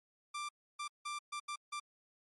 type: tone bursts at uneven times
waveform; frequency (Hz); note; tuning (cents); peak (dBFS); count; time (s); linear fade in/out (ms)
sawtooth; 1181; D6; +9; -35; 6; 0.34-0.49 / 0.79-0.88 / 1.05-1.19 / 1.32-1.4 / 1.48-1.56 / 1.72-1.8; 10
effects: MP3 48 kbps